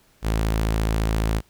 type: tone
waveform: sawtooth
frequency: 54.5 Hz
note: A1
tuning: 16 cents flat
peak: -16 dBFS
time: 0.22-1.42 s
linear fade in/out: 50 ms
effects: pink hiss -59 dBFS RMS until 1.49 s